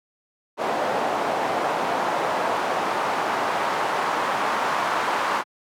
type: noise with band-pass filter sweep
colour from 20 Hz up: pink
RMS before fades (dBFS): -24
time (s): 0.57-5.44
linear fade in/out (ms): 50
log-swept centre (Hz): 710 to 1100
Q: 1.6
effects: high-pass 150 Hz 12 dB/octave